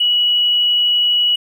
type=tone; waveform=triangle; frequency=2928 Hz; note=F#7; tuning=19 cents flat; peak=-8 dBFS; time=0-1.36 s; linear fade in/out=10 ms; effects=tanh soft clip ceiling -10 dBFS